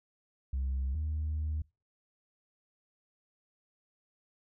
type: tone pair in turn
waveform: sine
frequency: 66.3 / 76.86 Hz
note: C2 / D#2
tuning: +23 / -21 cents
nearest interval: minor third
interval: 256 cents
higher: second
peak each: -28 / -29 dBFS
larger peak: first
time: 0.53-0.95 / 0.95-1.62 s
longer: second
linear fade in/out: 5 ms
effects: noise-tail reverb RT60 0.3 s tail -26 dB re dry + tanh soft clip ceiling -28 dBFS